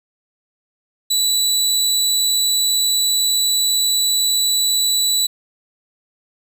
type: tone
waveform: 25% pulse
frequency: 3951 Hz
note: B7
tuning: in tune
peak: -11 dBFS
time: 1.1-5.27 s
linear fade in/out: 10 ms
effects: none